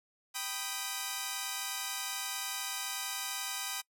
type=chord; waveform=5% pulse; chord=G augmented; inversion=none; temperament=equal; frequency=784 / 987.8 / 1244.5 Hz; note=G5 / B5 / D#6; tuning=0 / 0 / 0 cents; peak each=-28 dBFS; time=0.34-3.82 s; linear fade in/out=20 ms; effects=noise-tail reverb RT60 0.1 s tail -24 dB re dry